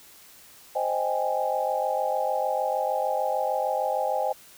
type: chord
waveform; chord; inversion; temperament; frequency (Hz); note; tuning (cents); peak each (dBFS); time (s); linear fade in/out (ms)
sine; Ab major seventh; first; equal; 523.3 / 622.3 / 784 / 830.6; C5 / Eb5 / G5 / Ab5; 0 / 0 / 0 / 0; -29; 0.75-4.33; 10
effects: white hiss -51 dBFS RMS until 4.57 s

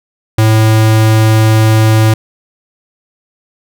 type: tone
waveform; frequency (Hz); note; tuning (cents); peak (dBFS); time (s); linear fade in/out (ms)
square; 109.9; A2; -2; -6; 0.38-2.14; 5
effects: none

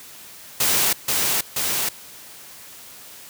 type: noise with echo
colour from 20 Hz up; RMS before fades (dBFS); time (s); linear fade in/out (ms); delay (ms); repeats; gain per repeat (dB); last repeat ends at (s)
white; -19; 0.6-0.93; 5; 480; 2; -2; 1.89
effects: white hiss -42 dBFS RMS until 3.29 s + high-pass 60 Hz 12 dB/octave

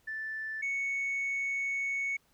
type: tone pair in turn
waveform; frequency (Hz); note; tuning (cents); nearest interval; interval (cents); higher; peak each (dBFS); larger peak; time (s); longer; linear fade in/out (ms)
sine; 1760 / 2217; A6 / C#7; 0 / 0; major third; 400; second; -34 / -28; second; 0.07-0.62 / 0.62-2.17; second; 10
effects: tanh soft clip ceiling -28 dBFS + pink hiss -69 dBFS RMS until 2.33 s

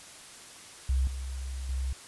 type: tone with level steps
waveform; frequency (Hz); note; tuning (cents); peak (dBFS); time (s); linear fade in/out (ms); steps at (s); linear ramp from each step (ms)
sine; 65.41; C2; 0; -23 / -33 / -28; 0.89-1.93; 5; 1.07 / 1.69; 2
effects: white hiss -48 dBFS RMS until 2.07 s + resampled to 24000 Hz

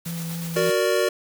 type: noise with tremolo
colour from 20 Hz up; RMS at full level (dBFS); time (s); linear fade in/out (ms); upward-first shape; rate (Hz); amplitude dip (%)
white; -36; 0.05-0.72; 10; square; 8.2; 25
type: tone with vibrato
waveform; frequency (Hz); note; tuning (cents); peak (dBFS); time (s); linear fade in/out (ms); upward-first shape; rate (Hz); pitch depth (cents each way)
triangle; 166.9; E3; +22; -26; 0.06-0.7; 2; triangle; 3.7; 18
type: chord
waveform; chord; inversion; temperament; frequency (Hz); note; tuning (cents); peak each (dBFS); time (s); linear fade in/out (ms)
square; Gb augmented; none; equal with one note detuned; 370 / 466.2 / 585.3; Gb4 / Bb4 / D5; 0 / 0 / -6; -24; 0.56-1.09; 5
effects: none

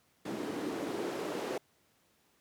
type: noise with band-pass filter sweep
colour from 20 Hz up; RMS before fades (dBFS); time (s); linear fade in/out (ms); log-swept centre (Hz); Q
white; -37; 0.25-1.58; 5; 270 to 420; 2.2
effects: pink hiss -70 dBFS RMS until 2.4 s + high-pass 100 Hz 12 dB/octave

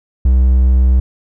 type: tone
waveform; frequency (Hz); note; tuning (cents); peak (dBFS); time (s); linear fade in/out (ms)
triangle; 63.7; C2; -46; -5; 0.25-1; 5
effects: none

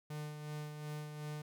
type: tone with tremolo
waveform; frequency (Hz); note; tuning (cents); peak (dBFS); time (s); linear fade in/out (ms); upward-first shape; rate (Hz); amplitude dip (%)
45% pulse; 150.2; D3; +39; -40; 0.1-1.42; 5; sine; 2.7; 45
effects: none

